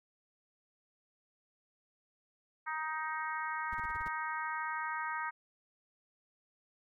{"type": "harmonic tone", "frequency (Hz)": 312.8, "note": "D#4", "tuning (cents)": 9, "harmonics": [3, 4, 5, 6, 7], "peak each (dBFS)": [-39, -40, -41, -43, -47], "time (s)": [2.66, 5.31], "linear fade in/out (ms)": 20}
{"type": "noise bursts", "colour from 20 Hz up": "brown", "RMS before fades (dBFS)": -45, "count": 7, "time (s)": [3.72, 4.083], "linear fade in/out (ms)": 5, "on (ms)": 27, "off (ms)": 29}
{"effects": []}